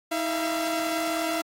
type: tone pair together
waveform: sawtooth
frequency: 320.4 / 680 Hz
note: E4 / F5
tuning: -49 / -46 cents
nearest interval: octave + minor second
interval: 1303 cents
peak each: -25 / -24 dBFS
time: 0.11-1.42 s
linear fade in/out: 10 ms
effects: AAC 48 kbps